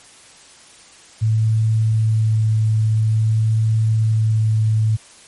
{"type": "tone with vibrato", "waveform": "sine", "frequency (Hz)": 110, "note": "A2", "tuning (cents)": 0, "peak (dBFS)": -13, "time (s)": [1.21, 4.97], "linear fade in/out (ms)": 20, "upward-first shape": "sine", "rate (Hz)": 0.5, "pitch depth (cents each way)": 9, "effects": ["white hiss -45 dBFS RMS until 5.27 s", "MP3 48 kbps"]}